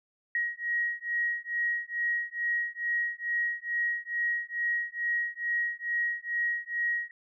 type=beating tone pair; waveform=sine; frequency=1893 / 1895.3 Hz; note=A#6 / A#6; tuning=+26 / +28 cents; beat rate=2.3 Hz; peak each=-31 dBFS; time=0.35-7.11 s; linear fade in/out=2 ms; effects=none